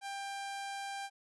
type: tone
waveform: sawtooth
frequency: 793 Hz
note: G5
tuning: 20 cents sharp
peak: -35 dBFS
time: 0.01-1.1 s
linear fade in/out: 50 ms
effects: resampled to 24000 Hz